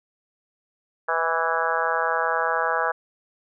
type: harmonic tone with a mistuned harmonic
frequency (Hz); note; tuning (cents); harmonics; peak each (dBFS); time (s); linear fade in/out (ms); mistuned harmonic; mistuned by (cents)
164.81; E3; 0; 3 / 4 / 5 / 6 / 7 / 8 / 9 / 10; -29 / -29 / -29 / -29 / -29 / -29 / -29 / -29; 1.08-2.92; 10; 4; -31
effects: none